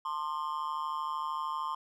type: tone with amplitude modulation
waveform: triangle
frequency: 1054 Hz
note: C6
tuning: 12 cents sharp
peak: -26 dBFS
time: 0.05-1.75 s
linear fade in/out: 5 ms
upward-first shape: sine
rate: 153 Hz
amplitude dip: 100%
effects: none